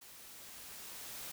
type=noise with level ramp; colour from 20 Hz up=white; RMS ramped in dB=-55 to -45 dBFS; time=0.01-1.32 s; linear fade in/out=10 ms; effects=none